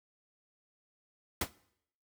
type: noise with exponential decay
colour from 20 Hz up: pink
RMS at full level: -26 dBFS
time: 1.41-1.51 s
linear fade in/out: 5 ms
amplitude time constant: 20 ms
effects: noise-tail reverb RT60 0.7 s tail -21 dB re dry + high-pass 60 Hz 12 dB/octave